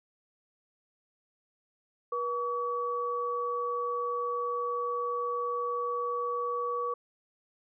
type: tone pair together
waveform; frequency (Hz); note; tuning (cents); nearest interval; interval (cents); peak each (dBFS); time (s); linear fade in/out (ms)
sine; 483 / 1137; B4 / C#6; -39 / +44; octave + minor third; 1483; -33 / -31; 2.12-6.94; 5
effects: none